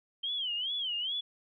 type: tone with vibrato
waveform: sine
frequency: 3111 Hz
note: G7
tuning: 14 cents flat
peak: -31 dBFS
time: 0.23-1.21 s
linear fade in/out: 10 ms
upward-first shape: sine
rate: 2.4 Hz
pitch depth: 170 cents each way
effects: none